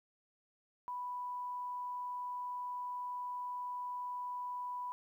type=tone; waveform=sine; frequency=987.8 Hz; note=B5; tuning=in tune; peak=-38 dBFS; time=0.88-4.92 s; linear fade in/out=0 ms; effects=12-bit